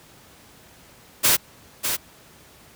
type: noise with echo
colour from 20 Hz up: white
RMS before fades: -17 dBFS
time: 1.23-1.37 s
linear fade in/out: 20 ms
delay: 600 ms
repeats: 1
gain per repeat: -7 dB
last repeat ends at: 1.97 s
effects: pink hiss -50 dBFS RMS until 2.75 s + high-pass 60 Hz 12 dB/octave